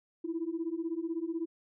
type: beating tone pair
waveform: sine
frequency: 321.5 / 337.5 Hz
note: E4 / E4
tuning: -43 / +41 cents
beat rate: 16 Hz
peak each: -35 / -34 dBFS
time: 0.24-1.46 s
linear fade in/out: 10 ms
effects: tanh soft clip ceiling -25 dBFS